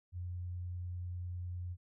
sine tone, 89 Hz, F2, 33 cents sharp, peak -38 dBFS, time 0.12-1.77 s, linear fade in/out 50 ms, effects none

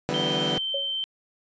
15% pulse chord, E minor seventh, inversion third, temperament equal with one note detuned, 146.83 / 164.81 / 191.96 / 246.9 Hz, D3 / E3 / G3 / B3, 0 / 0 / -36 / 0 cents, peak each -25 dBFS, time 0.09-0.58 s, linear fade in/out 0 ms
sine tone with pitch glide, 3136 to 3109 Hz, G7 to G7, 0 to -15 cents, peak -26 dBFS, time 0.14-1.04 s, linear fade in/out 0 ms, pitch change -15 cents, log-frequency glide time 0.45-0.6 s
sine tone with exponential decay, 554.4 Hz, C#5, in tune, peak -25 dBFS, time 0.74-0.96 s, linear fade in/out 5 ms, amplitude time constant 47 ms
effects resampled to 16000 Hz

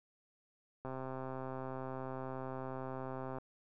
click train, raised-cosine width 1 ms, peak -29 dBFS, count 333, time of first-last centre 0.85-3.384 s, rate 131 Hz, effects none

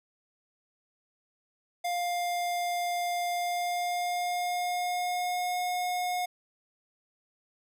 square tone with pitch glide, 703 to 720.7 Hz, F5 to F#5, +11 to -46 cents, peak -29 dBFS, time 1.84-6.26 s, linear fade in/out 10 ms, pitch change +43 cents, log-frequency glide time 3.31-5.57 s, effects none

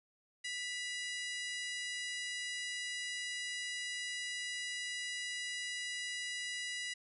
harmonic tone with a mistuned harmonic, 987.8 Hz, B5, in tune, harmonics 2 / 3 / 4 / 5 / 6 / 7 / 8 / 9 / 10, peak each -41 / -45 / -47 / -49 / -51 / -52 / -53 / -54 / -55 dBFS, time 0.44-6.94 s, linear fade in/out 10 ms, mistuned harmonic 3, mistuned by -56 cents, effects none

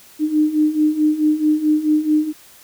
sine beating tone pair, 302.3 / 306.9 Hz, D#4 / D#4, -50 / -24 cents, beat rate 4.6 Hz, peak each -19 / -15 dBFS, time 0.19-2.33 s, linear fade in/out 50 ms, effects white hiss -46 dBFS RMS until 2.63 s

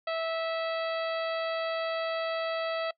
harmonic tone, 654 Hz, E5, 14 cents flat, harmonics 1 / 2 / 3 / 4 / 5 / 6 / 7, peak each -30 / -36 / -40 / -42 / -44 / -46 / -47 dBFS, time 0.07-2.91 s, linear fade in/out 5 ms, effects noise-tail reverb RT60 0.1 s tail -23 dB re dry

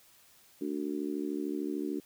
harmonic tone, 73.42 Hz, D2, in tune, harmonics 3 / 4 / 5 / 6, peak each -40 / -34 / -37 / -45 dBFS, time 0.61-2 s, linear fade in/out 5 ms, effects white hiss -61 dBFS RMS until 2.05 s

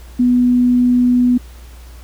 sine tone, 246.7 Hz, B3, 2 cents flat, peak -9 dBFS, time 0.19-1.38 s, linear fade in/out 10 ms, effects added 60 Hz sine -34 dBFS peak until 2.03 s + pink hiss -45 dBFS RMS until 2.03 s

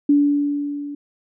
sine tone with level ramp, 288.3 Hz, D4, 32 cents flat, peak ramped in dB -10 to -28 dBFS, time 0.09-0.95 s, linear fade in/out 5 ms, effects none

